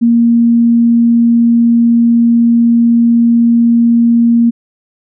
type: tone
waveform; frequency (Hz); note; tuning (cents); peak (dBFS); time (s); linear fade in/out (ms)
sine; 234; A#3; +7; -5; 0.01-4.51; 20
effects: none